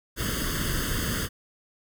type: noise with comb filter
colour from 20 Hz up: pink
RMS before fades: -28 dBFS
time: 0.16-1.29 s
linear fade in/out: 50 ms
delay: 0.62 ms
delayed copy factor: +0.9
effects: none